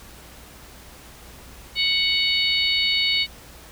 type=harmonic tone with a mistuned harmonic; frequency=740 Hz; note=F#5; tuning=in tune; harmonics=3 / 4 / 5 / 6; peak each=-24 / -24 / -24 / -24 dBFS; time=1.75-3.27 s; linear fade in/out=50 ms; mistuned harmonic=5; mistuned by=+26 cents; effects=added 60 Hz sine -48 dBFS peak until 3.71 s + pink hiss -45 dBFS RMS until 3.71 s